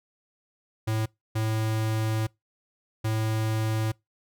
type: tone bursts at uneven times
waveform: square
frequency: 110 Hz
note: A2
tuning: in tune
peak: -25 dBFS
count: 3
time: 0.87-1.06 / 1.35-2.27 / 3.04-3.92 s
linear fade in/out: 10 ms
effects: noise-tail reverb RT60 0.2 s tail -25 dB re dry